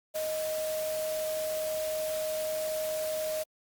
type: tone in noise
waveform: sine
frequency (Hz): 624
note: D#5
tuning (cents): +5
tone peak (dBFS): -30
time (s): 0.14-3.44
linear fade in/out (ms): 20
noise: white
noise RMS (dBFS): -40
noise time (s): 0.14-3.44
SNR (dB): +7
effects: Opus 48 kbps